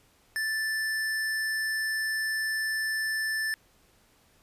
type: tone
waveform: square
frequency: 1760 Hz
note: A6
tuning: in tune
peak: -28 dBFS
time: 0.36-3.54 s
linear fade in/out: 0 ms
effects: pink hiss -63 dBFS RMS until 4.42 s + resampled to 32000 Hz